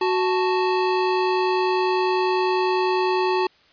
square tone pair together, 370 / 880 Hz, F#4 / A5, 0 / 0 cents, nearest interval octave + minor third, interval 1500 cents, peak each -21 / -24 dBFS, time 0.01-3.47 s, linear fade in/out 5 ms, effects white hiss -56 dBFS RMS until 3.72 s + resampled to 11025 Hz

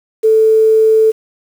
sine tone with quantisation, 440 Hz, A4, in tune, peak -6 dBFS, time 0.23-1.12 s, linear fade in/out 20 ms, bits 6, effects none

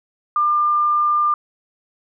sine tone, 1198 Hz, D6, 34 cents sharp, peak -14 dBFS, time 0.36-1.34 s, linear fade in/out 2 ms, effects none

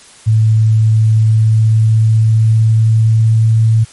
sine tone with pitch glide, 110 to 111.79 Hz, A2 to A2, 0 to +28 cents, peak -6 dBFS, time 0.26-3.85 s, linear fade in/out 20 ms, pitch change +28 cents, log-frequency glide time 1.18-3.69 s, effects white hiss -40 dBFS RMS until 3.92 s + MP3 48 kbps

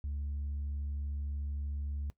sine tone, 71.7 Hz, D2, 41 cents flat, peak -32 dBFS, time 0.04-2.1 s, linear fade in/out 0 ms, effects noise-tail reverb RT60 0.1 s tail -20 dB re dry + tanh soft clip ceiling -32 dBFS

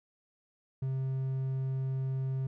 triangle tone, 132.6 Hz, C3, 23 cents sharp, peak -28 dBFS, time 0.82-2.47 s, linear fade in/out 5 ms, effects none

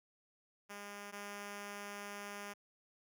5% pulse tone pair in turn, 203.5 / 203.5 Hz, G#3 / G#3, -35 / -35 cents, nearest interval unison, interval 0 cents, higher neither, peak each -35 / -33 dBFS, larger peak second, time 0.69-1.12 / 1.12-2.54 s, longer second, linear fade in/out 20 ms, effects none

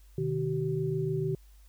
sine tone cluster, 127.5 / 154.3 / 381.5 Hz, C3 / D#3 / G4, -44 / -14 / -47 cents, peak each -34 / -31 / -31 dBFS, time 0.18-1.35 s, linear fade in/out 2 ms, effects added 50 Hz sine -52 dBFS peak until 1.68 s + white hiss -66 dBFS RMS until 1.68 s

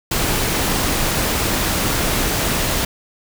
pink noise, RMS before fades -19 dBFS, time 0.11-2.85 s, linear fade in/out 5 ms, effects none

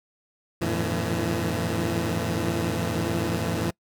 15% pulse tone cluster, 87 / 103 / 112.6 / 152.8 / 168.1 Hz, F2 / G#2 / A2 / D#3 / E3, -6 / -14 / +40 / -31 / +34 cents, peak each -24 / -30 / -23 / -27 / -23 dBFS, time 0.61-3.71 s, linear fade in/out 10 ms, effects noise-tail reverb RT60 0.1 s tail -25 dB re dry

